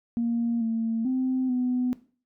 sine tone with pitch steps, 234 / 226.4 / 258.6 / 250 Hz, A#3 / A3 / C4 / B3, +7 / +50 / -20 / +21 cents, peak -22 dBFS, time 0.17-1.93 s, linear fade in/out 0 ms, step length 440 ms, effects noise-tail reverb RT60 0.4 s tail -17 dB re dry + tanh soft clip ceiling -18 dBFS

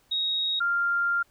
sine tone pair in turn, 3772 / 1394.3 Hz, A#7 / F6, +20 / -3 cents, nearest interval octave + perfect fourth, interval 1723 cents, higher first, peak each -24 / -22 dBFS, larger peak second, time 0.11-0.6 / 0.6-1.23 s, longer second, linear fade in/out 10 ms, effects pink hiss -64 dBFS RMS until 1.3 s

